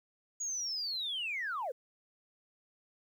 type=linear sweep; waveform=sine; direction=down; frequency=6800 to 450 Hz; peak=-33 dBFS; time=0.4-1.72 s; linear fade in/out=10 ms; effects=tanh soft clip ceiling -29 dBFS + 11-bit